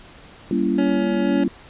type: chord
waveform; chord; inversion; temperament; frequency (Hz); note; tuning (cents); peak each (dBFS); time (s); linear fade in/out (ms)
sine; G diminished seventh; none; just; 196 / 235.2 / 282.2 / 338.7; G3 / Bb3 / Db4 / Fb4; 0 / +16 / +31 / +47; -23; 0.51-1.48; 2
type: tone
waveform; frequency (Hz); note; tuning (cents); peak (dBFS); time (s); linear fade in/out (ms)
25% pulse; 280.9; C#4; +23; -19; 0.78-1.44; 5
effects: pink hiss -45 dBFS RMS until 1.69 s + resampled to 8000 Hz